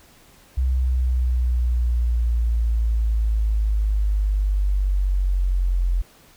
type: linear sweep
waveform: sine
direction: down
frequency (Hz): 64.6 to 43.64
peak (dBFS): -17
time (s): 0.57-6.02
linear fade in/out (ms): 10
effects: pink hiss -52 dBFS RMS until 6.36 s